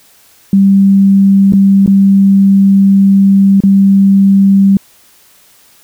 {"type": "tone with dropouts", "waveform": "sine", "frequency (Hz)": 196, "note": "G3", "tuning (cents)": 0, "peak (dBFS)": -3, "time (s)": [0.53, 4.77], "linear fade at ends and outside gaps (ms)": 2, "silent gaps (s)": [[1.524, 1.534], [1.862, 1.876], [3.604, 3.636]], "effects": ["white hiss -45 dBFS RMS until 5.83 s"]}